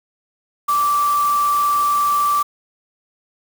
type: tone in noise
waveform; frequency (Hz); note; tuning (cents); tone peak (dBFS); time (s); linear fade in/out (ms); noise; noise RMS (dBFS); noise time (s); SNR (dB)
sine; 1166; D6; -13; -14; 0.68-2.43; 10; white; -31; 0.68-2.43; +14
effects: none